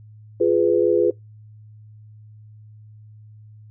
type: chord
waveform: sine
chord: F diminished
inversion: none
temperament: equal with one note detuned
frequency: 349.2 / 415.3 / 498.5 Hz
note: F4 / Ab4 / Cb5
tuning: 0 / 0 / +16 cents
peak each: -19 dBFS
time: 0.4-1.11 s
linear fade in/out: 10 ms
effects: noise-tail reverb RT60 0.2 s tail -25 dB re dry + added 107 Hz sine -42 dBFS peak until 3.7 s